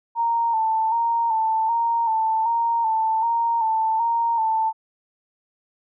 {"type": "tone with vibrato", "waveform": "sine", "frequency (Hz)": 907, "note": "A#5", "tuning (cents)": -48, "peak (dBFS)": -18, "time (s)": [0.15, 4.73], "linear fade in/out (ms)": 50, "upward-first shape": "square", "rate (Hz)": 1.3, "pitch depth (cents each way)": 41, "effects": []}